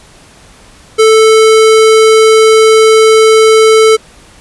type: tone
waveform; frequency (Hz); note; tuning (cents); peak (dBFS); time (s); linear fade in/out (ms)
square; 440; A4; 0; -3; 0.98-3.97; 20
effects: pink hiss -39 dBFS RMS until 4.4 s + resampled to 24000 Hz